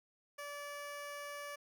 15% pulse tone, 578 Hz, D5, 28 cents flat, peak -37 dBFS, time 0.38-1.56 s, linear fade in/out 10 ms, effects none

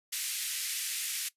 white band-pass noise, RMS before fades -35 dBFS, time 0.12-1.29 s, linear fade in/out 10 ms, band 1900 to 13000 Hz, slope 24 dB/octave, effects noise-tail reverb RT60 0.1 s tail -18 dB re dry + resampled to 32000 Hz

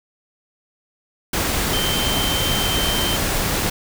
sine tone in noise, 3116 Hz, G7, 11 cents flat, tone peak -23 dBFS, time 1.73-3.16 s, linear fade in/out 5 ms, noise pink, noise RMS -21 dBFS, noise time 1.33-3.7 s, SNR -5 dB, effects none

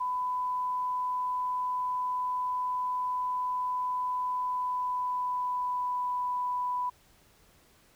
sine tone with pitch glide, 1000 to 991.9 Hz, B5 to B5, +21 to +7 cents, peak -28 dBFS, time 0-6.9 s, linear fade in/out 10 ms, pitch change -14 cents, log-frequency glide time 4.45-6.07 s, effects pink hiss -62 dBFS RMS until 7.95 s

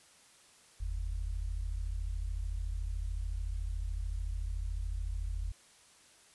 sine tone pair together, 44.06 / 77.78 Hz, F1 / D#2, +16 / 0 cents, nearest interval minor seventh, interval 984 cents, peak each -34 / -39 dBFS, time 0.8-5.52 s, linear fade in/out 10 ms, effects white hiss -61 dBFS RMS until 6.34 s + resampled to 24000 Hz

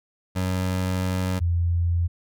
25% pulse / sine tone pair in turn, 92.5 / 85.71 Hz, F#2 / F2, 0 / -32 cents, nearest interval minor second, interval 132 cents, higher first, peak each -19 dBFS, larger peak neither, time 0.35-1.4 / 1.4-2.08 s, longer first, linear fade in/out 20 ms, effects none

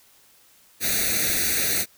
white noise with comb filter, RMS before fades -23 dBFS, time 0.8-1.86 s, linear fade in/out 50 ms, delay 0.48 ms, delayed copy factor +1, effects white hiss -56 dBFS RMS until 1.97 s

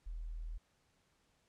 sine tone, 40.27 Hz, E1, 40 cents flat, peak -40 dBFS, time 0.06-0.58 s, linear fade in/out 10 ms, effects pink hiss -75 dBFS RMS until 1.48 s + low-pass 9000 Hz 12 dB/octave

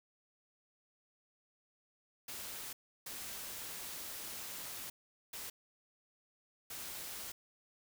white noise bursts at uneven times, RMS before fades -45 dBFS, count 4, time 2.28-2.73 / 3.06-4.9 / 5.33-5.5 / 6.7-7.32 s, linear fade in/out 5 ms, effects none

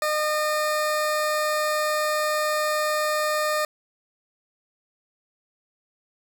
20% pulse tone, 609 Hz, D#5, 37 cents flat, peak -17 dBFS, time 0.02-3.65 s, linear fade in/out 2 ms, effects none

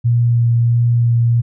sine tone with vibrato, 118.3 Hz, A#2, 26 cents sharp, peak -10 dBFS, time 0.04-1.42 s, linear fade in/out 20 ms, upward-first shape sine, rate 1.5 Hz, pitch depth 11 cents each way, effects none

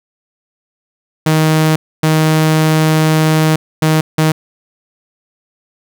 sawtooth tone bursts at uneven times, 157 Hz, D#3, 16 cents sharp, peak -5 dBFS, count 4, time 1.26-1.76 / 2.03-3.56 / 3.82-4.01 / 4.18-4.32 s, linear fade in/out 5 ms, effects none

